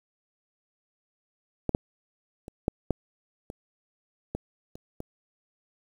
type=clicks; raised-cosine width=2 ms; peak=-12 / -8 / -27 / -10 / -10 / -24 / -17 / -29 / -22 dBFS; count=9; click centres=1.693 / 1.749 / 2.481 / 2.681 / 2.907 / 3.501 / 4.35 / 4.755 / 5.004 s; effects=8-bit